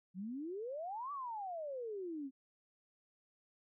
sine exponential two-way sweep, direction up then down, 174.61 to 1174.7 to 258.5 Hz, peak -40 dBFS, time 0.14-2.31 s, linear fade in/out 50 ms, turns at 1.12 s, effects none

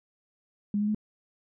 sine tone with pitch steps, 205.2 / 208.6 / 212.9 Hz, G#3 / G#3 / G#3, -21 / +8 / +43 cents, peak -24 dBFS, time 0.74-0.947 s, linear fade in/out 2 ms, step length 69 ms, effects none

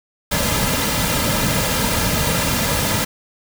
pink noise with comb filter, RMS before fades -19 dBFS, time 0.31-3.05 s, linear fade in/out 10 ms, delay 2.7 ms, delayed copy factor -0.6, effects none

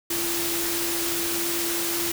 sine tone in noise, 340 Hz, F4, 46 cents flat, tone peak -30 dBFS, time 0.1-2.12 s, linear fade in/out 5 ms, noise white, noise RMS -27 dBFS, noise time 0.1-2.12 s, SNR -6 dB, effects none

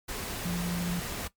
sine tone in noise, 174.5 Hz, F3, 1 cent flat, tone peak -29 dBFS, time 0.45-1 s, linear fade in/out 10 ms, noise pink, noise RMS -36 dBFS, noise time 0.08-1.28 s, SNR +4 dB, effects noise-tail reverb RT60 0.1 s tail -17 dB re dry + MP3 96 kbps

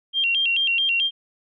sine tone with vibrato, 2960 Hz, F#7, in tune, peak -18 dBFS, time 0.13-1.11 s, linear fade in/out 50 ms, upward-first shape square, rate 4.6 Hz, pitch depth 130 cents each way, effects none

